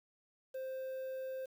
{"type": "tone with quantisation", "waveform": "triangle", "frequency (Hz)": 524, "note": "C5", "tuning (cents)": 2, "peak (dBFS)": -37, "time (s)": [0.54, 1.46], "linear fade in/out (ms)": 10, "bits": 10, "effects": []}